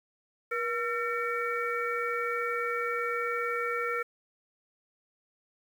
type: harmonic tone with a mistuned harmonic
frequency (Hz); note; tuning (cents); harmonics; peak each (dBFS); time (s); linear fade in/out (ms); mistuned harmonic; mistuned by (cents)
453.5; A#4; -48; 1 / 3 / 4 / 5; -33 / -32 / -37 / -36; 0.51-4.03; 10; 1; +92
effects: 9-bit